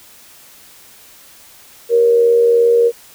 sine tone with amplitude modulation, 470 Hz, A#4, 14 cents sharp, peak -6 dBFS, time 1.89-2.92 s, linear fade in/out 50 ms, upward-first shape sine, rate 82.9 Hz, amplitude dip 45%, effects white hiss -43 dBFS RMS until 3.14 s

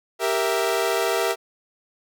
sawtooth chord, E diminished, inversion first, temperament equal, 392 / 466.2 / 659.3 Hz, G4 / Bb4 / E5, 0 / 0 / 0 cents, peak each -21 dBFS, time 0.19-1.36 s, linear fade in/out 50 ms, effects none

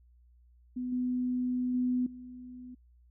sine tone with level steps, 250 Hz, B3, 21 cents sharp, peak -32 / -28 / -26 / -43 dBFS, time 0.76-2.75 s, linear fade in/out 10 ms, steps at 0.92 / 1.74 / 2.06 s, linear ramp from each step 5 ms, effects added 60 Hz sine -58 dBFS peak until 3.1 s

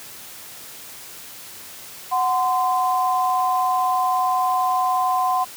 sine tone pair together, 740 / 1034.2 Hz, F#5 / C6, 0 / -20 cents, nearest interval tritone, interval 580 cents, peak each -20 dBFS, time 2.11-5.45 s, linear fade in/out 20 ms, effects white hiss -39 dBFS RMS until 5.56 s + high-pass 60 Hz 12 dB/octave

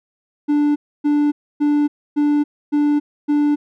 triangle tone bursts, 293.7 Hz, D4, in tune, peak -11 dBFS, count 6, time 0.48-3.56 s, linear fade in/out 20 ms, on 280 ms, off 280 ms, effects none

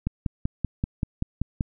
click train, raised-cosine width 5 ms, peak -12 dBFS, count 9, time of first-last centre 0.07-1.608 s, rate 5.2 Hz, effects none

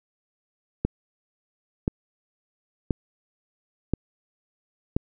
click train, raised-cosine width 3 ms, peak -9 dBFS, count 5, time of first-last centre 0.85-4.965 s, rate 0.972 Hz, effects none

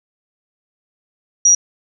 sine tone, 5760 Hz, F#8, 47 cents flat, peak -7 dBFS, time 1.45-1.55 s, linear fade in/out 5 ms, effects none

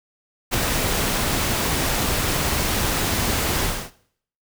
pink noise with ADSR envelope, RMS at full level -20 dBFS, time 0.51-3.91 s, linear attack 31 ms, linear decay 6 ms, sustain -2 dB, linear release 290 ms, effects noise-tail reverb RT60 0.6 s tail -18 dB re dry

